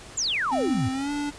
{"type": "exponential sweep", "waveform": "sine", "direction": "down", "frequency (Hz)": [7570, 93], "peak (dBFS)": -23, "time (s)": [0.17, 0.89], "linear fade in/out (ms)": 10}
{"type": "tone with pitch glide", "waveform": "square", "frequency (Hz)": [261.6, 290.3], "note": ["C4", "D4"], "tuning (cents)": [0, -20], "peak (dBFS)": -27, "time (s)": [0.51, 1.31], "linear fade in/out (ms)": 20, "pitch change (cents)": 180, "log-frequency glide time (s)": [0.92, 1.11]}
{"effects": ["pink hiss -44 dBFS RMS until 1.38 s", "resampled to 22050 Hz"]}